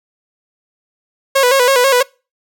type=tone with vibrato; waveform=sawtooth; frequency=518 Hz; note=C5; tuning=17 cents flat; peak=-5 dBFS; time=1.35-2.03 s; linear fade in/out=10 ms; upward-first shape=square; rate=6.1 Hz; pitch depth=85 cents each way; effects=noise-tail reverb RT60 0.3 s tail -24 dB re dry